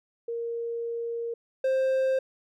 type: tone pair in turn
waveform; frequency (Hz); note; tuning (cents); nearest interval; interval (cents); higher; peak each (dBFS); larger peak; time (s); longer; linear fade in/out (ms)
sine / triangle; 466.2 / 526.9; A#4 / C5; 0 / +12; major second; 212; second; -29 / -20; second; 0.28-1.34 / 1.64-2.19; first; 5
effects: none